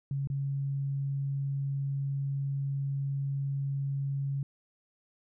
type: tone with dropouts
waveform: sine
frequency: 138.5 Hz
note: C#3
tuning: 1 cent flat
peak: -29 dBFS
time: 0.11-4.43 s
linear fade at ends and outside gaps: 2 ms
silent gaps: 0.273-0.3 s
effects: none